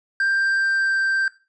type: tone with pitch glide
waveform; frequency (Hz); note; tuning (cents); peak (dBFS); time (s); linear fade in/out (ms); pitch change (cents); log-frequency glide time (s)
triangle; 1582 to 1569.3; G6 to G6; +15 to +1; -16; 0.2-1.28; 2; -14; 0.34-1.01
effects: noise-tail reverb RT60 0.3 s tail -17 dB re dry + resampled to 22050 Hz